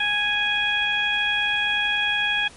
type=harmonic tone; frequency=829 Hz; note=G#5; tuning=3 cents flat; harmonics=1 / 2 / 3 / 4; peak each=-31 / -24 / -24 / -25 dBFS; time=0-2.48 s; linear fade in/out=5 ms; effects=pink hiss -46 dBFS RMS until 2.56 s + MP3 48 kbps